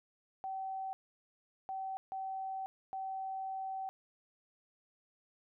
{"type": "tone bursts at uneven times", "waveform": "sine", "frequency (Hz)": 767, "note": "G5", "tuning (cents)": -38, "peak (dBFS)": -37, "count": 4, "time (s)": [[0.44, 0.93], [1.69, 1.97], [2.12, 2.66], [2.93, 3.89]], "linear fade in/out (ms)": 0, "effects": []}